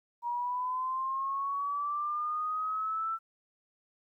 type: linear sweep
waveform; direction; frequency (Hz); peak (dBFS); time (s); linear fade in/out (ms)
sine; up; 948 to 1337; -30; 0.22-3.19; 50
effects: 12-bit